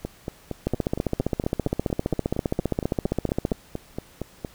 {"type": "two click trains", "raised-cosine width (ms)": 2, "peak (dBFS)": [-9, -15], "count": [44, 20], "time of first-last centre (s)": [[0.67, 3.518], [0.05, 4.448]], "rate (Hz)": [15.1, 4.32], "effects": ["pink hiss -52 dBFS RMS until 4.54 s"]}